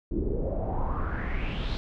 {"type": "noise with low-pass filter sweep", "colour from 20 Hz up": "brown", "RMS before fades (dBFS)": -29, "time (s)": [0.11, 1.77], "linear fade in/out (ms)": 0, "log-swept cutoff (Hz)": [300, 4200], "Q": 5, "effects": []}